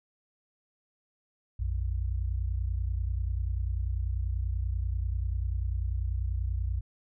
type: tone pair together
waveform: sine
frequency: 58.55 / 88.8 Hz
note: A#1 / F2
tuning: +8 / +29 cents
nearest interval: perfect fifth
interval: 721 cents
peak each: -29 / -32 dBFS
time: 1.59-6.81 s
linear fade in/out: 10 ms
effects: none